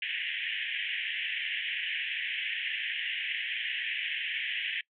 white band-pass noise, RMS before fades -34 dBFS, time 0.02-4.81 s, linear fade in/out 2 ms, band 1700 to 3200 Hz, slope 96 dB/octave, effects noise-tail reverb RT60 0.1 s tail -23 dB re dry

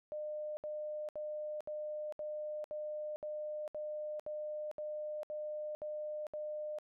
sine tone bursts, 605 Hz, D#5, 49 cents flat, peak -38 dBFS, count 13, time 0.12-6.786 s, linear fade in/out 0 ms, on 450 ms, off 68 ms, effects none

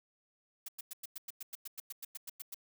blue noise bursts, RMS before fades -43 dBFS, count 16, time 0.66-2.545 s, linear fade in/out 5 ms, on 25 ms, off 99 ms, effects none

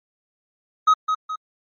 triangle tone with echo, 1266 Hz, D#6, 30 cents sharp, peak -9 dBFS, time 0.87-0.94 s, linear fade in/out 10 ms, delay 210 ms, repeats 2, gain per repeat -7 dB, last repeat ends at 1.36 s, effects MP3 32 kbps

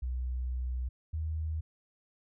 sine tone pair in turn, 62.6 / 78.87 Hz, B1 / D#2, +24 / +24 cents, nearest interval major third, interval 400 cents, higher second, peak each -31 / -31 dBFS, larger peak neither, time 0.02-0.89 / 1.13-1.61 s, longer first, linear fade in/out 10 ms, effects none

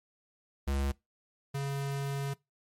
square tone pair in turn, 69 / 139.2 Hz, C#2 / C#3, -7 / +8 cents, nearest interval octave, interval 1215 cents, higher second, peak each -29 / -32 dBFS, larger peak first, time 0.67-0.92 / 1.54-2.34 s, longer second, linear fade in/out 10 ms, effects noise-tail reverb RT60 0.2 s tail -22 dB re dry + MP3 64 kbps

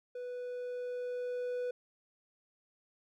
triangle tone with level ramp, 493.9 Hz, B4, in tune, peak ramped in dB -37 to -31 dBFS, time 0.15-1.71 s, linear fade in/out 5 ms, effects none

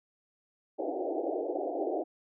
pink band-pass noise, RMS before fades -33 dBFS, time 0.78-2.04 s, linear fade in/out 20 ms, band 290 to 770 Hz, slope 96 dB/octave, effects none

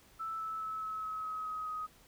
sine tone with pitch steps, 1318.5 / 1309.4 / 1300.3 / 1291.4 / 1282.4 / 1273.6 / 1264.8 / 1256.1 Hz, E6 / E6 / E6 / E6 / E6 / D#6 / D#6 / D#6, 0 / -12 / -24 / -36 / -48 / +40 / +28 / +16 cents, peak -36 dBFS, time 0.19-1.87 s, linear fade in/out 20 ms, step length 210 ms, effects pink hiss -62 dBFS RMS until 2.07 s

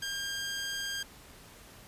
15% pulse tone, 1604 Hz, G6, 39 cents sharp, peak -27 dBFS, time 0.02-1.03 s, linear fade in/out 5 ms, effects pink hiss -53 dBFS RMS until 1.87 s + resampled to 32000 Hz

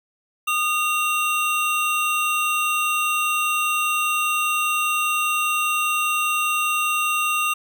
square tone pair together, 1225 / 2750 Hz, D#6 / F7, -27 / -27 cents, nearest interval octave + major second, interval 1400 cents, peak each -23 dBFS, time 0.47-7.54 s, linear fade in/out 10 ms, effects none

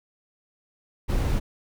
brown noise, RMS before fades -23 dBFS, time 1.08-1.4 s, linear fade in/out 20 ms, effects none

